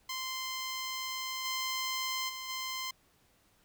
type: tone with level steps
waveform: 10% pulse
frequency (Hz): 1041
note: C6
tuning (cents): -9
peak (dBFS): -27 / -24 / -31 / -27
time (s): 0.09-2.91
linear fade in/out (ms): 5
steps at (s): 1.44 / 2.28 / 2.48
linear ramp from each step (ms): 20
effects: pink hiss -68 dBFS RMS until 3.64 s